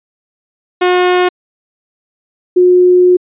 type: tone pair in turn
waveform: sawtooth / sine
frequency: 361 / 361 Hz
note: F#4 / F#4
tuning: -43 / -43 cents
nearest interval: unison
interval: 0 cents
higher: neither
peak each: -4 dBFS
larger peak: neither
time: 0.81-1.29 / 2.56-3.17 s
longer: second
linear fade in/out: 10 ms
effects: resampled to 8000 Hz